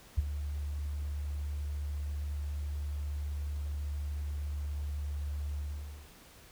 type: tone with ADSR envelope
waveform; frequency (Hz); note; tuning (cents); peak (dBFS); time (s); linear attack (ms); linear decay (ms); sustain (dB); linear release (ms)
sine; 73; D2; -10; -21; 0.17-6.1; 17; 23; -12; 500
effects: pink hiss -56 dBFS RMS until 6.51 s